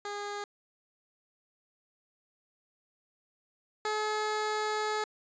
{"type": "tone pair in turn", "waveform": "15% pulse", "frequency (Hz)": [409.5, 427.2], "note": ["G#4", "G#4"], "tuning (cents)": [-24, 49], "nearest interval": "minor second", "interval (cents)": 73, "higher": "second", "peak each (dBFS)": [-29, -23], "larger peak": "second", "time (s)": [[0.05, 0.44], [3.85, 5.04]], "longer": "second", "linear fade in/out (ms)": 2, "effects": ["resampled to 16000 Hz"]}